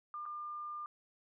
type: tone with dropouts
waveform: sine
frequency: 1200 Hz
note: D6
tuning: 37 cents sharp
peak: -40 dBFS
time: 0.14-0.86 s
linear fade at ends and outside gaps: 1 ms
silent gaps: 0.255-0.261 s
effects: none